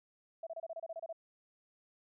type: tone bursts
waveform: sine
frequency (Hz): 659.3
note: E5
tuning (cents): 0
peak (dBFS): -39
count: 11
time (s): 0.43-1.128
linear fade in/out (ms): 5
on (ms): 38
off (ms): 28
effects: none